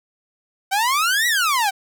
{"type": "exponential two-way sweep", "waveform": "sawtooth", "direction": "up then down", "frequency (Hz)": [750, 1975.5, 750], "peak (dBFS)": -13, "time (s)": [0.71, 1.71], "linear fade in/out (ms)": 20, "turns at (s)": 1.27, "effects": []}